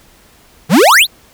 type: exponential sweep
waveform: square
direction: up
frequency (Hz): 136.1 to 4548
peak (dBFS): -5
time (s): 0.69-1.07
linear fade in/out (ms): 50
effects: pink hiss -46 dBFS RMS until 1.33 s